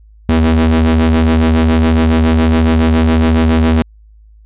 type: ring-modulated tone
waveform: 45% pulse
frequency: 81.3 Hz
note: E2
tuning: 23 cents flat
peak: -5 dBFS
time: 0.29-3.82 s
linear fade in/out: 0 ms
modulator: 159 Hz
effects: added 53 Hz sine -39 dBFS peak until 4.45 s + resampled to 8000 Hz